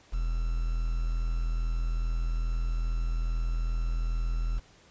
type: tone with quantisation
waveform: triangle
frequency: 41.2 Hz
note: E1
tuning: in tune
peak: -24 dBFS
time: 0.12-4.6 s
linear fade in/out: 20 ms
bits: 8
effects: pink hiss -58 dBFS RMS until 4.9 s + resampled to 16000 Hz